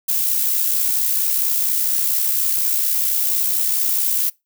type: noise with amplitude modulation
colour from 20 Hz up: violet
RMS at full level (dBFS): -17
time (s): 0.08-4.3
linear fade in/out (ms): 10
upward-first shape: sine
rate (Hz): 64.3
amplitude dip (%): 40
effects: noise-tail reverb RT60 0.2 s tail -23 dB re dry